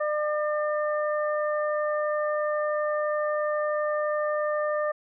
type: harmonic tone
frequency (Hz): 601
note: D5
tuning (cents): +40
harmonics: 1 / 2 / 3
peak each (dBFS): -25 / -31 / -35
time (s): 0-4.92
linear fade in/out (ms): 10
effects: none